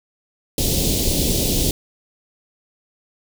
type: band-stop noise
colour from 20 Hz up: pink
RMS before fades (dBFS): -19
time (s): 0.58-1.71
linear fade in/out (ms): 2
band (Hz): 540 to 3300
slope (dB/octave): 24
effects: none